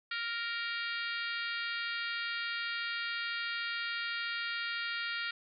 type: harmonic tone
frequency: 466.2 Hz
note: A#4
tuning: in tune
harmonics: 3 / 4 / 5 / 6 / 7 / 8 / 9 / 10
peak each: -38 / -40 / -42 / -44 / -45 / -46 / -47 / -48 dBFS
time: 0.11-5.31 s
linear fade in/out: 5 ms
effects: none